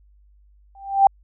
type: tone with exponential growth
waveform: sine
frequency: 787 Hz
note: G5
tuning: 7 cents sharp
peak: -6 dBFS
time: 0.75-1.07 s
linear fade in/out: 2 ms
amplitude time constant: 69 ms
effects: added 50 Hz sine -51 dBFS peak until 1.23 s